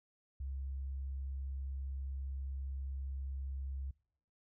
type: tone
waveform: sine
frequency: 67.5 Hz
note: C#2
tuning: 45 cents flat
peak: -38 dBFS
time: 0.4-3.91 s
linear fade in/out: 5 ms
effects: noise-tail reverb RT60 0.7 s tail -24 dB re dry